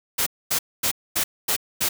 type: noise bursts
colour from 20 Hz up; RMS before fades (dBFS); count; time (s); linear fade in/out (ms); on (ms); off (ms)
white; -22; 6; 0.18-1.89; 10; 85; 240
effects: none